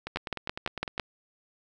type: two click trains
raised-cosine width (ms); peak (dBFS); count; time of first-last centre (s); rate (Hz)
0.3; -18 / -13; 10 / 6; 0.07-0.979 / 0.16-0.998; 9.9 / 5.97
effects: none